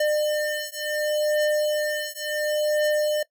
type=beating tone pair; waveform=square; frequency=602 / 602.7 Hz; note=D5 / D5; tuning=+43 / +45 cents; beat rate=0.7 Hz; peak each=-26 dBFS; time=0-3.23 s; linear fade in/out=5 ms; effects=noise-tail reverb RT60 0.1 s tail -20 dB re dry